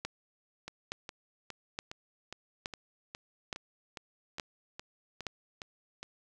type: two click trains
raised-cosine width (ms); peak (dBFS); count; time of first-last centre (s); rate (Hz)
0.2; -24 / -18; 14 / 7; 0.68-6.03 / 0.05-5.267; 2.43 / 1.15
effects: none